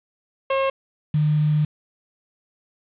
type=tone pair in turn; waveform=30% pulse / sine; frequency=539 / 151.25 Hz; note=C#5 / D#3; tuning=-49 / -49 cents; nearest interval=octave + minor seventh; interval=2200 cents; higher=first; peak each=-16 dBFS; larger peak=neither; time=0.5-0.7 / 1.14-1.65 s; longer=second; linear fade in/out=5 ms; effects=resampled to 8000 Hz + 7-bit